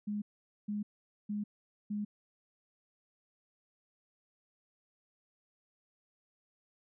sine tone bursts, 207.7 Hz, G#3, in tune, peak -33 dBFS, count 4, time 0.07-2.05 s, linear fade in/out 10 ms, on 150 ms, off 460 ms, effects none

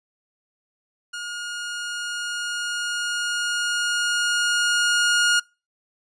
sawtooth tone with level ramp, 1430 Hz, F6, 41 cents sharp, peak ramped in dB -26 to -12 dBFS, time 1.13-5.4 s, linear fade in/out 10 ms, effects noise-tail reverb RT60 0.3 s tail -26 dB re dry + resampled to 22050 Hz

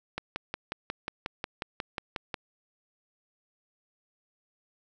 click train, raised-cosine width 0.3 ms, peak -16 dBFS, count 13, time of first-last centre 0.18-2.342 s, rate 5.55 Hz, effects none

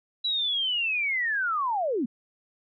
sine linear sweep, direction down, 3951 to 207.6 Hz, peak -24 dBFS, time 0.24-2.06 s, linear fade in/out 10 ms, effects none

